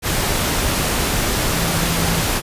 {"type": "tone in noise", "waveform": "sine", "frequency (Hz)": 167.1, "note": "E3", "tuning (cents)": 24, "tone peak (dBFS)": -22, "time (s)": [1.53, 2.25], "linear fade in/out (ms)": 50, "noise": "pink", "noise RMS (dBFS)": -19, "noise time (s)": [0.02, 2.42], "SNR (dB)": -6, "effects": ["resampled to 32000 Hz"]}